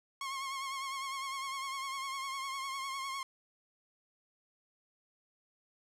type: tone with vibrato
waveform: sawtooth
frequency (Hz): 1083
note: C#6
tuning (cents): -41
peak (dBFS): -33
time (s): 0.21-3.23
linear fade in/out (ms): 2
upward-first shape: triangle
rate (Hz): 9.9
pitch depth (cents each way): 56
effects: low-pass 10000 Hz 12 dB/octave + 11-bit